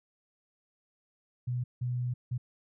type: tone bursts at uneven times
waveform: sine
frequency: 123.47 Hz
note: B2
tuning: in tune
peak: -29 dBFS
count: 3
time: 1.47-1.64 / 1.81-2.14 / 2.31-2.38 s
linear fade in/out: 10 ms
effects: none